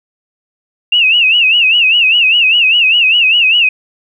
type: tone with vibrato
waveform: sine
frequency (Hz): 2715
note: F7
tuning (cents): -50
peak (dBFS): -6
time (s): 0.92-3.69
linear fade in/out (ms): 5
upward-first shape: sine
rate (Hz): 5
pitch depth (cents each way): 140
effects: 8-bit